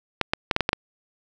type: clicks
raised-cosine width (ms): 0.3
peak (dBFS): -4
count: 7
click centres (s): 0.213 / 0.335 / 0.512 / 0.564 / 0.607 / 0.691 / 0.731
effects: none